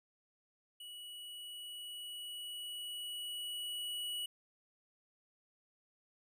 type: tone with level ramp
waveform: square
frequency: 2933 Hz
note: F#7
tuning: 16 cents flat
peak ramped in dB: -48 to -38 dBFS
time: 0.8-4.26 s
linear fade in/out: 5 ms
effects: none